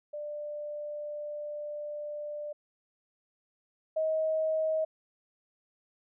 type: tone pair in turn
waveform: sine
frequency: 593 / 631.7 Hz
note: D5 / D#5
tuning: +17 / +26 cents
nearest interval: minor second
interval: 109 cents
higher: second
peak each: -35 / -26 dBFS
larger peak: second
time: 0.13-2.53 / 3.96-4.85 s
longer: first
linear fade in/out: 10 ms
effects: none